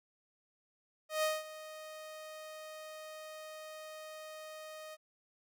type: tone with ADSR envelope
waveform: sawtooth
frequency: 622.3 Hz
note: D#5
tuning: in tune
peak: -25 dBFS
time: 1.09-4.97 s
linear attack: 140 ms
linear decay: 200 ms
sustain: -17 dB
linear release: 35 ms
effects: none